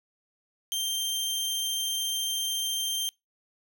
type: tone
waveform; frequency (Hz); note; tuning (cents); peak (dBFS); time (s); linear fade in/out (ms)
sawtooth; 3157; G7; +12; -24; 0.72-3.09; 0
effects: noise-tail reverb RT60 0.2 s tail -25 dB re dry